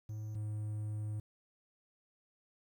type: tone pair in turn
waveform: triangle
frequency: 107.6 / 106.24 Hz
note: A2 / G#2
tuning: -38 / +40 cents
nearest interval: unison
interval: 22 cents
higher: first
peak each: -37 / -34 dBFS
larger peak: second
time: 0.09-0.35 / 0.35-1.2 s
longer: second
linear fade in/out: 5 ms
effects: 11-bit